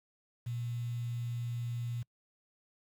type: tone with quantisation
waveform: sine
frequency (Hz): 119.4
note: A#2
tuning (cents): +42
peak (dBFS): -34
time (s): 0.46-2.03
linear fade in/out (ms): 10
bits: 9
effects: noise-tail reverb RT60 0.1 s tail -26 dB re dry